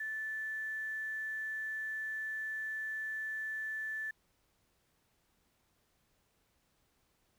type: tone with quantisation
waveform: sine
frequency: 1752 Hz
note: A6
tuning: 8 cents flat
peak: -36 dBFS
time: 0-4.11 s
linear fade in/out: 5 ms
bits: 10
effects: pink hiss -75 dBFS RMS until 7.38 s